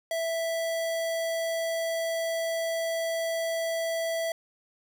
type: tone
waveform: square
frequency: 659.3 Hz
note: E5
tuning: in tune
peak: -28 dBFS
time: 0.11-4.32 s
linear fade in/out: 2 ms
effects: 10-bit